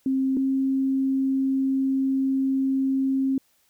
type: tone pair in turn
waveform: sine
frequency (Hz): 265.6 / 267.6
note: C4 / C4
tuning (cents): +26 / +39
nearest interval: unison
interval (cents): 13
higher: second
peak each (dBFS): -20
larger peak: neither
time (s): 0.06-0.37 / 0.37-3.38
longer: second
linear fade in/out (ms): 2
effects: white hiss -65 dBFS RMS until 3.69 s